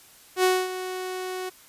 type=tone with ADSR envelope; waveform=sawtooth; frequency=370 Hz; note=F#4; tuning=in tune; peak=-13 dBFS; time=0.36-1.5 s; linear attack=77 ms; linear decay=240 ms; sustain=-13 dB; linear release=16 ms; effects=white hiss -52 dBFS RMS until 1.68 s + resampled to 32000 Hz